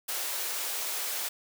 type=high-pass noise; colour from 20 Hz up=white; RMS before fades=-33 dBFS; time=0.08-1.29 s; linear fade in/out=10 ms; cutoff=390 Hz; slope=24 dB/octave; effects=none